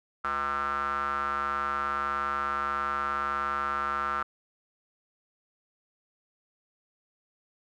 square tone with band-pass filter, 70.8 Hz, C#2, 37 cents sharp, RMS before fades -30 dBFS, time 0.24-4.23 s, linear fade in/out 5 ms, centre 1300 Hz, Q 9.8, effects none

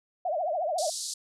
sine tone with vibrato, 665 Hz, E5, 15 cents sharp, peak -26 dBFS, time 0.25-0.9 s, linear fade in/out 5 ms, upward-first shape triangle, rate 14 Hz, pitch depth 240 cents each way
pink band-pass noise, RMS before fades -35 dBFS, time 0.78-1.14 s, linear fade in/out 5 ms, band 4100 to 10000 Hz, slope 48 dB/octave
effects none

